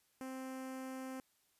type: tone with notch filter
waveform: sawtooth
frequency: 261.6 Hz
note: C4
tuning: in tune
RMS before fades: -45 dBFS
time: 0.21-1.2 s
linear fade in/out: 0 ms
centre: 3800 Hz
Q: 1.1
effects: white hiss -75 dBFS RMS until 1.59 s + resampled to 32000 Hz